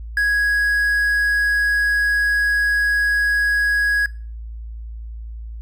triangle tone with quantisation, 1661.2 Hz, G#6, in tune, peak -13 dBFS, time 0.17-4.06 s, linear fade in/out 2 ms, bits 7, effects noise-tail reverb RT60 0.4 s tail -22 dB re dry + added 56 Hz sine -29 dBFS peak until 5.61 s

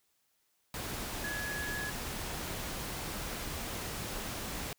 sine tone in noise, 1686 Hz, G#6, 26 cents sharp, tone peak -37 dBFS, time 1.24-1.9 s, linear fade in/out 2 ms, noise pink, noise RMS -39 dBFS, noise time 0.74-4.73 s, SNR -1 dB, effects white hiss -75 dBFS RMS until 4.78 s

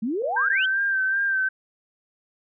sine exponential sweep, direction up, 205.4 to 3287 Hz, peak -23 dBFS, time 0.02-0.66 s, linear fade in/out 10 ms
sine tone with exponential decay, 487.2 Hz, B4, 24 cents flat, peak -27 dBFS, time 0.22-0.66 s, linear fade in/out 2 ms, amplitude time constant 95 ms
sine tone with vibrato, 1568 Hz, G6, in tune, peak -20 dBFS, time 0.36-1.49 s, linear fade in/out 10 ms, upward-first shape sine, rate 2.6 Hz, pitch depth 41 cents each way
effects none

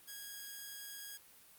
5% pulse tone, 1645 Hz, G#6, 17 cents flat, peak -35 dBFS, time 0.07-1.18 s, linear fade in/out 20 ms, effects white hiss -61 dBFS RMS until 1.58 s + Opus 32 kbps

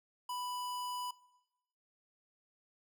square tone, 990 Hz, B5, 4 cents sharp, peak -38 dBFS, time 0.29-1.11 s, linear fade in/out 5 ms, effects noise-tail reverb RT60 1.0 s tail -21 dB re dry

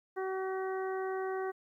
harmonic tone, 379.3 Hz, F#4, 43 cents sharp, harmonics 1 / 2 / 3 / 4 / 5, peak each -34 / -40 / -44 / -46 / -48 dBFS, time 0.16-1.52 s, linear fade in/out 20 ms, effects 12-bit

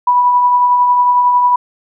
sine tone with tremolo, 983 Hz, B5, 8 cents flat, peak -6 dBFS, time 0.07-1.56 s, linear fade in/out 5 ms, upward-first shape triangle, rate 11 Hz, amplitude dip 35%, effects none

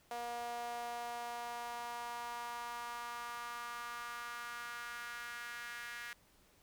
sawtooth tone with high-pass filter sweep, 238.2 Hz, A#3, 38 cents sharp, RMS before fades -44 dBFS, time 0.11-6.13 s, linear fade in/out 2 ms, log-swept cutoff 660 to 1700 Hz, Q 3.3, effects pink hiss -68 dBFS RMS until 6.62 s

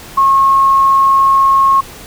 sine tone, 1086 Hz, C#6, 36 cents flat, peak -6 dBFS, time 0.17-1.81 s, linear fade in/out 10 ms, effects pink hiss -33 dBFS RMS until 2.06 s

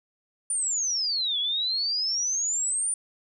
sine exponential two-way sweep, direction down then up, 9397 to 3322 to 9397 Hz, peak -24 dBFS, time 0.5-2.94 s, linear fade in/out 2 ms, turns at 1.39 s, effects none

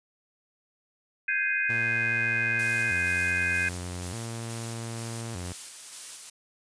sine chord, Ab major seventh, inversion third, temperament equal, 1568 / 1661.2 / 2093 / 2489 Hz, G6 / Ab6 / C7 / Eb7, 0 / 0 / 0 / 0 cents, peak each -29 / -31 / -33 / -28 dBFS, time 1.28-3.69 s, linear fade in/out 5 ms
sawtooth tone with vibrato, 101.3 Hz, G#2, 43 cents flat, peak -30 dBFS, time 1.69-5.53 s, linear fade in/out 10 ms, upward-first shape square, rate 0.41 Hz, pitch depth 220 cents each way
blue noise with tremolo, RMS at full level -37 dBFS, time 2.59-6.3 s, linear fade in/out 5 ms, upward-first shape square, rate 2.1 Hz, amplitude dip 25%
effects resampled to 22050 Hz

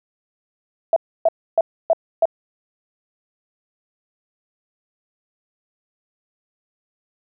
sine tone bursts, 659.3 Hz, E5, in tune, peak -11 dBFS, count 5, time 0.93-2.255 s, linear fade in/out 2 ms, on 33 ms, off 290 ms, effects none

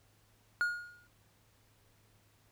triangle tone with exponential decay, 1433 Hz, F6, 44 cents sharp, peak -24 dBFS, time 0.61-1.07 s, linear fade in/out 0 ms, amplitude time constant 100 ms, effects added 105 Hz sine -69 dBFS peak until 2.51 s + pink hiss -69 dBFS RMS until 2.51 s

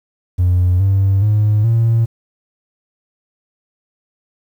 triangle tone with pitch steps, 89.9 / 97.47 / 105.68 / 114.58 Hz, F#2 / G2 / G#2 / A#2, -49 / -9 / +31 / -29 cents, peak -7 dBFS, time 0.38-2.06 s, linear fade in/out 20 ms, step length 420 ms, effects tanh soft clip ceiling -6 dBFS + 8-bit

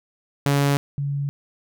sawtooth / sine tone pair in turn, 141.4 / 141.4 Hz, C#3 / C#3, +35 / +35 cents, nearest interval unison, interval 0 cents, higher neither, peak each -13 / -22 dBFS, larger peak first, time 0.46-0.77 / 0.98-1.29 s, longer neither, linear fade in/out 0 ms, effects none

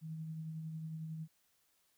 sine tone with tremolo, 159.2 Hz, D#3, 40 cents sharp, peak -39 dBFS, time 0.01-1.28 s, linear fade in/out 50 ms, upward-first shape triangle, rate 11 Hz, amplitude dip 35%, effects white hiss -75 dBFS RMS until 1.97 s

